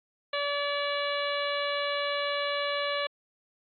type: harmonic tone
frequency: 574 Hz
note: D5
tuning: 40 cents flat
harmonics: 1 / 2 / 3 / 4 / 5 / 6 / 7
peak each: -31 / -34 / -36 / -37 / -38 / -39 / -39 dBFS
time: 0.33-3.07 s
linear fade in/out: 5 ms
effects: AAC 48 kbps